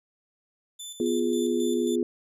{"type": "tone with tremolo", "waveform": "20% pulse", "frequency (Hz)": 3520, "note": "A7", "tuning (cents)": 0, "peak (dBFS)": -31, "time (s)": [0.79, 1.96], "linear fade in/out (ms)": 10, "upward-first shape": "square", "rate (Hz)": 3.7, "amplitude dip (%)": 55}
{"type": "chord", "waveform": "sine", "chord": "F diminished", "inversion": "second", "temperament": "equal", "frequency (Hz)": [246.9, 349.2, 415.3], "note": ["Cb4", "F4", "Ab4"], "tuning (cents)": [0, 0, 0], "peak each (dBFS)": [-27, -26, -28], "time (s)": [1, 2.03], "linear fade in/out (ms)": 2}
{"effects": []}